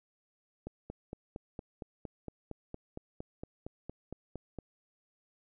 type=click train; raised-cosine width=2 ms; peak=-27 dBFS; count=18; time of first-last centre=0.67-4.587 s; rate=4.34 Hz; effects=none